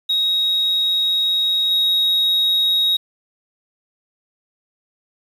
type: tone with level steps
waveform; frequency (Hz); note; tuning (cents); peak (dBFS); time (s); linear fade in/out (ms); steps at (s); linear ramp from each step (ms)
sine; 3781; A#7; +24; -14 / -12; 0.09-2.97; 10; 1.71; 2
effects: tanh soft clip ceiling -12 dBFS + 7-bit